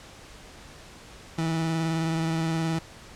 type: tone with vibrato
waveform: 30% pulse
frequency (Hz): 162.7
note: E3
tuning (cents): -22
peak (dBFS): -22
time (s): 1.38-2.79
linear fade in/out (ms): 5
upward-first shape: sine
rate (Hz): 19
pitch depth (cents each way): 24
effects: pink hiss -47 dBFS RMS until 3.15 s + low-pass 8000 Hz 12 dB/octave